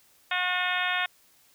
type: harmonic tone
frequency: 361.8 Hz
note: F#4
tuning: 39 cents flat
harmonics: 2 / 3 / 4 / 5 / 6 / 7 / 8 / 9 / 10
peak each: -33 / -35 / -31 / -31 / -34 / -33 / -38 / -37 / -36 dBFS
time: 0.31-1.06 s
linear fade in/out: 5 ms
effects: white hiss -61 dBFS RMS until 1.54 s